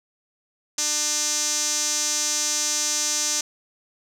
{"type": "tone with band-pass filter", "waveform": "sawtooth", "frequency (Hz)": 300, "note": "D4", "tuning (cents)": 37, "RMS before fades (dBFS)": -24, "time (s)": [0.78, 3.41], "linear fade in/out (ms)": 5, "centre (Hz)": 6300, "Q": 4.1, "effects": []}